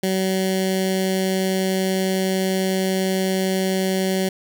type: tone with notch filter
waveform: 15% pulse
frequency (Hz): 189.1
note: F#3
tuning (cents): +38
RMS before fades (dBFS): -21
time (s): 0.03-4.29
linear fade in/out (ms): 5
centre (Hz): 1100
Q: 0.71
effects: none

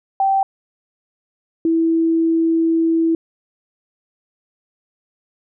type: tone pair in turn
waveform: sine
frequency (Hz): 778 / 328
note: G5 / E4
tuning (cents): -13 / -9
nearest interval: octave + minor third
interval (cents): 1496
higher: first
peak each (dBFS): -13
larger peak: neither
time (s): 0.2-0.43 / 1.65-3.15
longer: second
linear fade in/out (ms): 2
effects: none

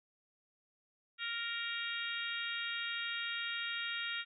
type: harmonic tone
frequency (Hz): 466.2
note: A#4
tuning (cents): 0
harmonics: 3 / 4 / 5 / 6 / 7 / 8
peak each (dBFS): -42 / -43 / -44 / -44 / -45 / -44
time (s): 1.18-4.25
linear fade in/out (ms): 50
effects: none

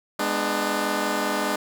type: chord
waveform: 10% pulse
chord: G# diminished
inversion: none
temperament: just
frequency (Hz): 207.7 / 249.2 / 299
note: G#3 / B3 / D4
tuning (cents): 0 / +16 / +31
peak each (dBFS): -19 / -22 / -18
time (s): 0.19-1.56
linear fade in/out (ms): 5
effects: none

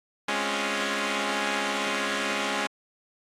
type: chord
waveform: 5% pulse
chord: Db major seventh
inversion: second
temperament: equal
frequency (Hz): 207.7 / 261.6 / 277.2 / 349.2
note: Ab3 / C4 / Db4 / F4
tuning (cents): 0 / 0 / 0 / 0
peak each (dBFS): -18 / -24 / -18 / -23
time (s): 0.28-2.67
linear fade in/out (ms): 5
effects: low-pass 7000 Hz 12 dB/octave + AAC 64 kbps

